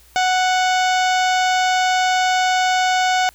harmonic tone with a mistuned harmonic, 740 Hz, F#5, in tune, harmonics 1 / 2 / 3 / 4 / 5 / 6 / 7 / 8 / 9 / 10, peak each -16 / -22 / -26 / -28 / -30 / -32 / -33 / -34 / -35 / -36 dBFS, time 0.16-3.29 s, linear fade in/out 0 ms, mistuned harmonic 5, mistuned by -42 cents, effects added 60 Hz sine -51 dBFS peak until 3.34 s + white hiss -51 dBFS RMS until 3.34 s

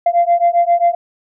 sine beating tone pair, 687 / 694.5 Hz, F5 / F5, -29 / -10 cents, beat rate 7.5 Hz, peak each -12 dBFS, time 0.06-0.95 s, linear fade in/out 5 ms, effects tanh soft clip ceiling -5 dBFS

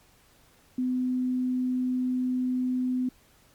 sine tone, 253.2 Hz, B3, 43 cents sharp, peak -24 dBFS, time 0.78-3.09 s, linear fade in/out 5 ms, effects pink hiss -60 dBFS RMS until 3.54 s + MP3 96 kbps

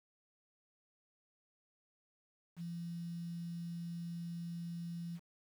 sine tone with quantisation, 170.4 Hz, F3, 42 cents flat, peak -40 dBFS, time 2.56-5.2 s, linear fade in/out 50 ms, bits 10, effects none

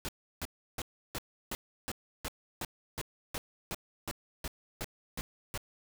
pink noise bursts, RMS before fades -37 dBFS, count 16, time 0.05-5.576 s, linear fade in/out 0 ms, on 36 ms, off 330 ms, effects none

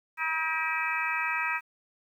harmonic tone with a mistuned harmonic, 319.5 Hz, D#4, 46 cents sharp, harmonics 3 / 4 / 5 / 6 / 7 / 8, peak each -34 / -34 / -34 / -34 / -34 / -34 dBFS, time 0.17-1.61 s, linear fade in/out 50 ms, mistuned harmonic 7, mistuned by +75 cents, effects 10-bit

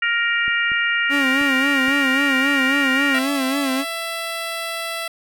harmonic tone, 468.6 Hz, A#4, 9 cents sharp, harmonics 3 / 4 / 5 / 6, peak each -22 / -20 / -25 / -26 dBFS, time 0.02-3.19 s, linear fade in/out 5 ms
clicks, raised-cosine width 3 ms, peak -25 dBFS, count 4, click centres 0.48 / 0.718 / 1.413 / 1.883 s
40% pulse tone with vibrato, 272.2 Hz, C#4, 31 cents flat, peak -19 dBFS, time 1.09-3.85 s, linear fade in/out 50 ms, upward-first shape sine, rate 3.7 Hz, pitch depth 83 cents each way
10% pulse tone, 666 Hz, E5, 18 cents sharp, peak -16 dBFS, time 3.14-5.08 s, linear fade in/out 5 ms
effects none

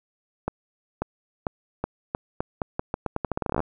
accelerating click train, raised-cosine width 1 ms, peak -11 dBFS, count 23, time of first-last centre 0.48-3.604 s, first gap 540 ms, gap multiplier 0.83, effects none

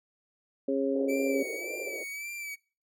harmonic tone, 136.5 Hz, C#3, 26 cents flat, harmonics 2 / 3 / 4, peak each -29 / -31 / -30 dBFS, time 0.68-1.43 s, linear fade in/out 5 ms
pink band-pass noise, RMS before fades -39 dBFS, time 0.94-2.04 s, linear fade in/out 10 ms, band 350 to 600 Hz, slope 48 dB/octave
45% pulse tone with vibrato, 2300 Hz, D7, 37 cents flat, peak -36 dBFS, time 1.08-2.56 s, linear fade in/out 20 ms, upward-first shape sine, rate 1.8 Hz, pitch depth 52 cents each way
effects noise-tail reverb RT60 0.4 s tail -25 dB re dry

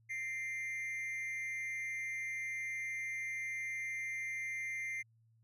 triangle tone with amplitude modulation, 2093 Hz, C7, in tune, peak -33 dBFS, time 0.09-5.03 s, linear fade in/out 20 ms, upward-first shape sine, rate 267 Hz, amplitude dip 60%, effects added 113 Hz sine -66 dBFS peak until 5.43 s

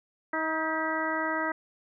harmonic tone with a mistuned harmonic, 317.3 Hz, D#4, 34 cents sharp, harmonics 1 / 2 / 3 / 4 / 5 / 6, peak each -34 / -34 / -34 / -34 / -34 / -34 dBFS, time 0.33-1.52 s, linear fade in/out 5 ms, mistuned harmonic 6, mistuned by +38 cents, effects none

